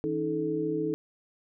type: tone cluster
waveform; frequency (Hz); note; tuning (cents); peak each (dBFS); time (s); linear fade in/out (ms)
sine; 161.4 / 281.2 / 314.8 / 434.7; E3 / C#4 / D#4 / A4; -36 / +25 / +20 / -21; -37 / -39 / -30 / -30; 0.04-0.94; 0
effects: none